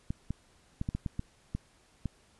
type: clicks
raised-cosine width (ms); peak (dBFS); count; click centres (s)
5; -20; 9; 0.105 / 0.306 / 0.814 / 0.889 / 0.95 / 1.062 / 1.194 / 1.55 / 2.057
effects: pink hiss -64 dBFS RMS until 2.39 s + resampled to 24000 Hz